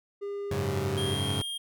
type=tone with pitch glide; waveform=triangle; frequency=403.4 to 389 Hz; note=G4 to G4; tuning=+50 to -13 cents; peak=-30 dBFS; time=0.21-1.15 s; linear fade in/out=20 ms; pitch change=-63 cents; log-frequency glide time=0.54-0.83 s
type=chord; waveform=sawtooth; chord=F# suspended second; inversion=none; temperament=equal; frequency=92.5 / 103.83 / 138.59 Hz; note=F#2 / G#2 / C#3; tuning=0 / 0 / 0 cents; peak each=-29 dBFS; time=0.51-1.42 s; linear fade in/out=5 ms
type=tone; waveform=square; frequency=3221 Hz; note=G7; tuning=46 cents sharp; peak=-33 dBFS; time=0.97-1.58 s; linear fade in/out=10 ms
effects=none